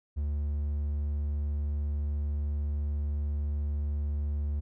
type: tone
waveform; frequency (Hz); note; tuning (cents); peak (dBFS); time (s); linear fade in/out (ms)
triangle; 73.1; D2; -7; -26; 0.16-4.61; 20
effects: none